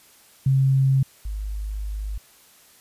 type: tone pair in turn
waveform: sine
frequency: 134.4 / 51.64 Hz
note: C3 / G#1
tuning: +47 / -9 cents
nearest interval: octave + perfect fourth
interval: 1656 cents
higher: first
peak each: -15 / -26 dBFS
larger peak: first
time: 0.46-1.03 / 1.25-2.18 s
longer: second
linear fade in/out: 5 ms
effects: white hiss -53 dBFS RMS until 2.8 s + resampled to 32000 Hz